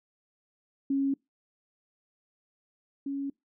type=tone pair in turn; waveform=sine; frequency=274.5 / 277.7 Hz; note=C#4 / C#4; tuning=-17 / +3 cents; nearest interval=unison; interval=20 cents; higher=second; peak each=-24 / -30 dBFS; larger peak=first; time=0.9-1.14 / 3.06-3.3 s; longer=neither; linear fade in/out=5 ms; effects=noise-tail reverb RT60 0.2 s tail -25 dB re dry